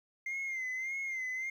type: tone with vibrato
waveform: sine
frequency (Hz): 2093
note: C7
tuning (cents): 0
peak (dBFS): -32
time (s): 0.26-1.5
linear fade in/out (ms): 5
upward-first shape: sine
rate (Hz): 1.7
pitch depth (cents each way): 64
effects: tanh soft clip ceiling -33 dBFS + 11-bit